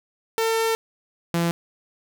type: tone pair in turn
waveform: sawtooth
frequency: 450.5 / 169.63 Hz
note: A4 / E3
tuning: +41 / +50 cents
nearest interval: octave + perfect fourth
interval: 1691 cents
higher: first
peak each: -16 dBFS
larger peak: neither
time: 0.38-0.75 / 1.34-1.51 s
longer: first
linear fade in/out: 0 ms
effects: none